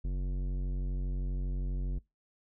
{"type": "tone with tanh clipping", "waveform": "triangle", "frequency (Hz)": 46.25, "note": "F#1", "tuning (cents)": 0, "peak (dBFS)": -32, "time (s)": [0.04, 1.99], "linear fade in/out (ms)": 10, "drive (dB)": 18, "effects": ["noise-tail reverb RT60 0.2 s tail -23 dB re dry"]}